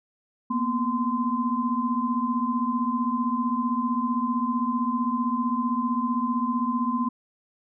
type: tone cluster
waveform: sine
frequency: 233.4 / 248.9 / 1032 Hz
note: A#3 / B3 / C6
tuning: +2 / +14 / -24 cents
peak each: -27 dBFS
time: 0.5-7.09 s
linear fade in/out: 10 ms
effects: none